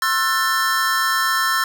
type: chord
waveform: square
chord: F# half-diminished seventh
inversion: second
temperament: just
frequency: 1065.6 / 1332 / 1480 / 1776 Hz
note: C6 / E6 / F#6 / A6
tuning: +31 / +18 / 0 / +16 cents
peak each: -24 / -22 / -28 / -22 dBFS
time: 0.02-1.64 s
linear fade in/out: 2 ms
effects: none